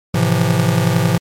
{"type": "chord", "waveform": "square", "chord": "F major seventh", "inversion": "first", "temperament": "just", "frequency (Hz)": [109.13, 130.96, 163.7, 174.61], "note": ["A2", "C3", "E3", "F3"], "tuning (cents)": [-14, 2, -12, 0], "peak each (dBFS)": -19, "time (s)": [0.14, 1.18], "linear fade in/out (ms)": 5, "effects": ["MP3 64 kbps"]}